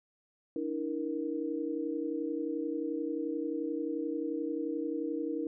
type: tone cluster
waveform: sine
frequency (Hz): 293 / 324.4 / 470.1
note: D4 / E4 / A#4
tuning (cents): -4 / -28 / +15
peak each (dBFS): -36 / -35 / -37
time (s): 0.56-5.47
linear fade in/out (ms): 2
effects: none